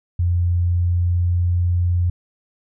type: tone with pitch glide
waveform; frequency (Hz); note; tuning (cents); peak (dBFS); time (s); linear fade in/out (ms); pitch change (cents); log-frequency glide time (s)
sine; 87.5 to 88.06; F2 to F2; +4 to +15; -15; 0.19-2.1; 5; +11; 0.57-1.57
effects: none